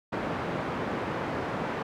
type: band-pass noise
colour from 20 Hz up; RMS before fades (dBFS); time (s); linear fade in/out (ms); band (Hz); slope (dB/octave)
pink; -32; 0.12-1.83; 10; 160 to 1500; 12
effects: none